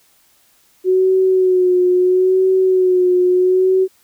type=tone with vibrato; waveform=sine; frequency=369.1 Hz; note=F#4; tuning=4 cents flat; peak=-10 dBFS; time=0.84-3.88 s; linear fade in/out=50 ms; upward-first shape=sine; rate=0.75 Hz; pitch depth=37 cents each way; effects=white hiss -55 dBFS RMS until 4.03 s